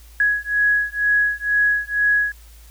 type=beating tone pair; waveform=sine; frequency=1670 / 1672.1 Hz; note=G#6 / G#6; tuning=+9 / +11 cents; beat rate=2.1 Hz; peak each=-19 dBFS; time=0.2-2.32 s; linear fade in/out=2 ms; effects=added 56 Hz sine -42 dBFS peak until 2.7 s + white hiss -51 dBFS RMS until 2.7 s